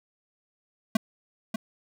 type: tone with echo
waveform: square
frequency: 220 Hz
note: A3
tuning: in tune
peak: -19 dBFS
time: 0.95-0.97 s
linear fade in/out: 5 ms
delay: 590 ms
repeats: 1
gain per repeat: -8 dB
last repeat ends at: 1.56 s
effects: none